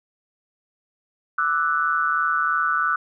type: tone cluster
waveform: sine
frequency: 1174 / 1317 / 1480 Hz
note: D6 / E6 / F#6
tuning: -1 / -2 / 0 cents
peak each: -25 / -23 / -22 dBFS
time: 1.38-2.96 s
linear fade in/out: 5 ms
effects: none